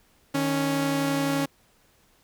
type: tone pair together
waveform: sawtooth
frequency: 154.45 / 277.2 Hz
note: D#3 / C#4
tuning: -12 / 0 cents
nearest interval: minor seventh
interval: 1012 cents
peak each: -26 / -20 dBFS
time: 0.34-1.46 s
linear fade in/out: 10 ms
effects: pink hiss -62 dBFS RMS until 2.23 s